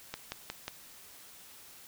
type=click train; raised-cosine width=0.2 ms; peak=-19 dBFS; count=4; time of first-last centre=0.14-0.681 s; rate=5.55 Hz; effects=white hiss -53 dBFS RMS until 1.87 s